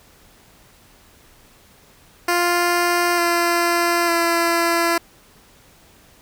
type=tone with pitch steps; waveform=10% pulse; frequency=349.2 / 343.8 / 338.5 Hz; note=F4 / F4 / E4; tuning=0 / -27 / +46 cents; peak=-8 dBFS; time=2.28-4.98 s; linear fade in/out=5 ms; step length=900 ms; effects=pink hiss -51 dBFS RMS until 6.21 s